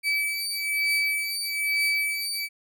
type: beating tone pair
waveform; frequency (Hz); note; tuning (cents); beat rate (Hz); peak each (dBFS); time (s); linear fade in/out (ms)
35% pulse; 2298 / 2299.1; D7 / D7; -38 / -37; 1.1; -25; 0.03-2.49; 50
effects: none